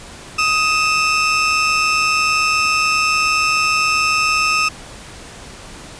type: tone pair together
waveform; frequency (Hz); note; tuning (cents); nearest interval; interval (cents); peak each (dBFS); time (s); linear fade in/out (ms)
30% pulse; 1255 / 2657; D#6 / E7; +15 / +13; octave + minor second; 1298; -14; 0.38-4.69; 10
effects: pink hiss -36 dBFS RMS until 5.99 s + resampled to 22050 Hz